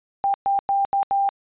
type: tone bursts at uneven times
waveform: sine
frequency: 793 Hz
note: G5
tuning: 20 cents sharp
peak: -17 dBFS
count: 5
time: 0.24-0.34 / 0.46-0.59 / 0.69-0.85 / 0.93-1.03 / 1.11-1.29 s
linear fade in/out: 0 ms
effects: resampled to 8000 Hz